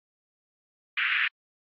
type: band-pass noise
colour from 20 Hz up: white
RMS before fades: -26 dBFS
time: 0.97-1.28 s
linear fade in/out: 5 ms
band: 1400 to 2800 Hz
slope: 48 dB/octave
effects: AAC 64 kbps